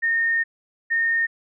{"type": "tone pair in turn", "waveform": "sine", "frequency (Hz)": [1834, 1834], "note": ["A#6", "A#6"], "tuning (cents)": [-29, -29], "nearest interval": "unison", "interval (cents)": 0, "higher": "neither", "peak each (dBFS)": -18, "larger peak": "neither", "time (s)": [[0.02, 0.44], [0.9, 1.27]], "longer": "first", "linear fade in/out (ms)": 20, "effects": []}